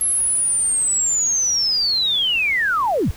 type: linear sweep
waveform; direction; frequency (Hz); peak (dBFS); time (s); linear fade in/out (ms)
sine; down; 11175 to 38.89; -16; 0.01-3.11; 0
effects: pink hiss -42 dBFS RMS until 3.16 s

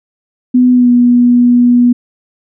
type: tone with pitch glide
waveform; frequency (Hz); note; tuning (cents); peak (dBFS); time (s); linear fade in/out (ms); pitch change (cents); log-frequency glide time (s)
sine; 249.9 to 243.3; B3 to B3; +21 to -26; -4; 0.54-1.93; 10; -47; 0.72-0.9
effects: none

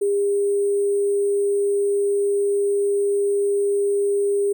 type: tone with sample-and-hold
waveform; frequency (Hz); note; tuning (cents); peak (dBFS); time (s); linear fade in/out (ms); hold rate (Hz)
sine; 403.4; G4; +50; -17; 0.01-4.53; 10; 8820
effects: none

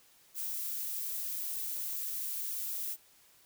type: noise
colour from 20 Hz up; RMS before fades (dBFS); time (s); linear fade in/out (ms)
violet; -37; 0.34-2.97; 50
effects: white hiss -63 dBFS RMS until 3.45 s

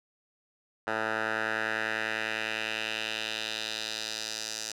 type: tone with band-pass filter sweep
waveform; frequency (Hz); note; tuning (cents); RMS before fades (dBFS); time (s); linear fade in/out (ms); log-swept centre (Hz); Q
10% pulse; 110; A2; 0; -33; 0.87-4.72; 5; 1200 to 5900; 2
effects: none

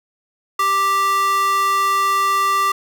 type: tone with high-pass filter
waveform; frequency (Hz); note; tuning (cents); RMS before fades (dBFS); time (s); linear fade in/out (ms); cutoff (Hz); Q
square; 392; G4; 0; -17; 0.59-2.72; 5; 1100; 3.3
effects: none

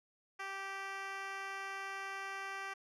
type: tone with band-pass filter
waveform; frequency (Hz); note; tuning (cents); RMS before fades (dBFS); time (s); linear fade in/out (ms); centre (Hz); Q
10% pulse; 390.1; G4; -8; -43; 0.39-2.74; 10; 1700; 0.68
effects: none

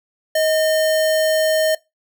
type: tone with sample-and-hold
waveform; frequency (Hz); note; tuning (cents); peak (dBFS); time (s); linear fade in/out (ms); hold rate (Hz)
sine; 630; D#5; +21; -14; 0.35-1.75; 5; 2450
effects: noise-tail reverb RT60 0.2 s tail -21 dB re dry

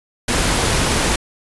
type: noise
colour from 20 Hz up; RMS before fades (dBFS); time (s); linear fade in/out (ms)
pink; -17; 0.28-1.16; 5
effects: resampled to 24000 Hz

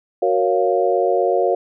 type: chord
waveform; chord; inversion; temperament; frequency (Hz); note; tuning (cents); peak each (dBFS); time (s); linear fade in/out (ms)
sine; Gb major seventh; none; equal; 370 / 466.2 / 554.4 / 698.5; Gb4 / Bb4 / Db5 / F5; 0 / 0 / 0 / 0; -20; 0.22-1.55; 5
effects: none

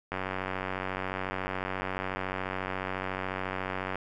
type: click train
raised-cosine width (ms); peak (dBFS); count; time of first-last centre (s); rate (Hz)
0.5; -17; 362; 0.12-3.956; 94.1
effects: none

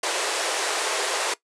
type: band-pass noise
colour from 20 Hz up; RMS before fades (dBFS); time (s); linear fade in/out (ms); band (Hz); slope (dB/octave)
pink; -26; 0.03-1.34; 5; 380 to 9900; 48
effects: noise-tail reverb RT60 0.1 s tail -18 dB re dry

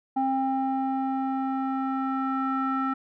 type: tone with low-pass filter sweep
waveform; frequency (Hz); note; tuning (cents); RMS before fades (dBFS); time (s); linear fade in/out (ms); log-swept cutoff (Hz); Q
square; 266.1; C4; +29; -27; 0.16-2.94; 10; 840 to 1400; 4.9
effects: none

